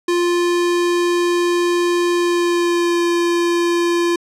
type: tone with pitch glide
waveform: square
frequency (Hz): 349.2 to 344.4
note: F4 to F4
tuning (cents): 0 to -24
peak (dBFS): -15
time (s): 0.08-4.16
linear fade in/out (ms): 5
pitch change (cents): -24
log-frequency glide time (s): 2.13-3.03
effects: low-pass 9000 Hz 12 dB/octave